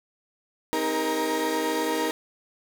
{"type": "tone cluster", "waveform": "35% pulse", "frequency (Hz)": [261.9, 314.6, 404.4, 472.3, 936], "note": ["C4", "D#4", "G#4", "A#4", "A#5"], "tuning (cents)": [2, 19, -46, 23, 7], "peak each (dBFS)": [-35, -27, -32, -27, -29], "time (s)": [0.73, 2.11], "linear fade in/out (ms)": 0, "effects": []}